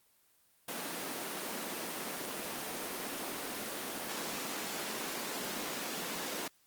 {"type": "high-pass noise", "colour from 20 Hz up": "pink", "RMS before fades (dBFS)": -39, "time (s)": [0.68, 6.48], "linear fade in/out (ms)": 5, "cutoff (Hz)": 210, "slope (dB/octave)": 24, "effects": ["white hiss -69 dBFS RMS until 6.66 s", "Opus 24 kbps"]}